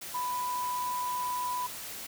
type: tone in noise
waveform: sine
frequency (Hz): 992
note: B5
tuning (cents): +7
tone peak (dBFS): -30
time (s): 0.14-1.67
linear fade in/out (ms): 10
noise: white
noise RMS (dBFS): -41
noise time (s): 0.01-2.07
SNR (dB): +8
effects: none